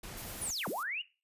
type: noise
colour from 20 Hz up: pink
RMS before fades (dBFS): -45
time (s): 0.03-0.51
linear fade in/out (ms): 5
type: noise with tremolo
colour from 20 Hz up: violet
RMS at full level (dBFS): -42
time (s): 0.17-0.83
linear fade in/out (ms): 0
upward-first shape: sine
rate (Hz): 10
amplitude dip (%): 30
type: linear two-way sweep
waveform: sine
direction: down then up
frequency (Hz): 10440 to 139.8 to 2973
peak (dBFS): -34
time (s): 0.41-1.02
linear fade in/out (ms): 10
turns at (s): 0.68
effects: noise-tail reverb RT60 0.3 s tail -18 dB re dry + resampled to 32000 Hz